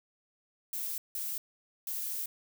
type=noise bursts at uneven times; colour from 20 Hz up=violet; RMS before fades=-36 dBFS; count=3; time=0.73-0.98 / 1.15-1.38 / 1.87-2.26 s; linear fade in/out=2 ms; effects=none